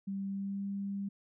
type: tone with pitch glide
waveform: sine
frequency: 196 to 198.62 Hz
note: G3 to G3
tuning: 0 to +23 cents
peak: -34 dBFS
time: 0.07-1.09 s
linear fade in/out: 10 ms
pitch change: +23 cents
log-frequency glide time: 0.27-0.65 s
effects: none